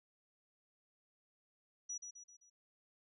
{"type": "tone with echo", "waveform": "sine", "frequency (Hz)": 5850, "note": "F#8", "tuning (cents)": -21, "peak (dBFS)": -40, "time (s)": [1.89, 1.98], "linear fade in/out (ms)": 10, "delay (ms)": 130, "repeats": 4, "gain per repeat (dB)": -6, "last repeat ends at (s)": 2.5, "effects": []}